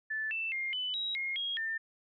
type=tone with pitch steps; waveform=sine; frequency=1751 / 2661 / 2121 / 3002 / 3840 / 2143 / 3276 / 1796 Hz; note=A6 / E7 / C7 / F#7 / B7 / C7 / G#7 / A6; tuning=-9 / +16 / +23 / +24 / -49 / +41 / -24 / +35 cents; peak=-32 dBFS; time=0.1-1.78 s; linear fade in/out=10 ms; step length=210 ms; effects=none